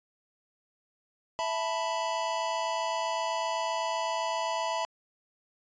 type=chord; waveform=square; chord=E suspended fourth; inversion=none; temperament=equal; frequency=659.3 / 880 / 987.8 Hz; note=E5 / A5 / B5; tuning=0 / 0 / 0 cents; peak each=-34 / -35 / -33 dBFS; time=1.39-4.85 s; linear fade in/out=0 ms; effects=resampled to 16000 Hz